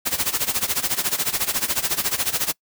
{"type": "noise with tremolo", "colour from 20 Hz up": "white", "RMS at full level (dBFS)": -20, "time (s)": [0.05, 2.53], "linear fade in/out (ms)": 20, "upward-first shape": "sine", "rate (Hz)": 14, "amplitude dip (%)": 85, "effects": ["noise-tail reverb RT60 0.1 s tail -25 dB re dry"]}